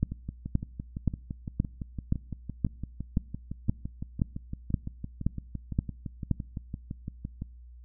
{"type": "two click trains", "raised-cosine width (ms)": 5, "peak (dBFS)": [-22, -12], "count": [44, 13], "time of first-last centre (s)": [[0.12, 7.421], [0.03, 6.313]], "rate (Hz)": [5.89, 1.91], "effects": ["noise-tail reverb RT60 0.7 s tail -26 dB re dry", "added 60 Hz sine -46 dBFS peak until 7.84 s"]}